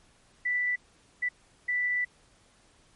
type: tone bursts at uneven times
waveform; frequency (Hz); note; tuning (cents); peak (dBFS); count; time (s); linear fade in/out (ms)
sine; 1975.5; B6; 0; -25; 3; 0.45-0.76 / 1.22-1.29 / 1.68-2.05; 10
effects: pink hiss -62 dBFS RMS until 2.95 s + MP3 48 kbps